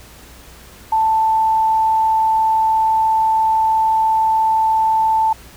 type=tone; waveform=sine; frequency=883 Hz; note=A5; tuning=6 cents sharp; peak=-12 dBFS; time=0.92-5.33 s; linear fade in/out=5 ms; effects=added 60 Hz sine -44 dBFS peak until 5.56 s + pink hiss -42 dBFS RMS until 5.56 s